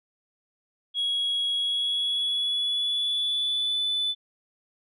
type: tone with pitch glide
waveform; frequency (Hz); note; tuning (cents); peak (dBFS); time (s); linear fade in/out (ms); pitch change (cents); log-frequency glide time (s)
sine; 3322 to 3495; G#7 to A7; 0 to -12; -22; 0.94-4.15; 50; +88; 1.54-3.82
effects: tanh soft clip ceiling -21 dBFS